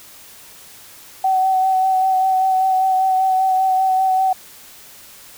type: tone with vibrato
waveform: sine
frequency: 757 Hz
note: F#5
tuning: 39 cents sharp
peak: -13 dBFS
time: 1.24-4.33 s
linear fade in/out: 5 ms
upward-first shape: sine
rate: 5.1 Hz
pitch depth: 19 cents each way
effects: white hiss -42 dBFS RMS until 5.37 s